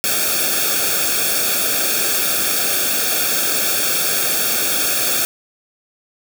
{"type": "noise with comb filter", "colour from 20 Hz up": "white", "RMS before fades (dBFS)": -18, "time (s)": [0.04, 5.25], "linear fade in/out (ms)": 0, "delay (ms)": 1, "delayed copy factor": -0.9, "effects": []}